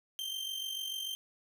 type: tone with amplitude modulation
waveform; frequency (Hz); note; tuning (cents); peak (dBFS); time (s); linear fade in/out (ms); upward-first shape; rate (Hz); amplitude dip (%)
40% pulse; 3142; G7; +3; -33; 0.19-1.15; 0; sine; 46.8; 55
effects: 11-bit